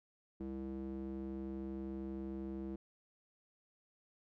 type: tone with band-pass filter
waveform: square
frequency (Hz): 66.4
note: C2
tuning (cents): +26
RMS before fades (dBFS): -43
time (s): 0.4-2.76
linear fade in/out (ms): 5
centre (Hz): 280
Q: 4.5
effects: none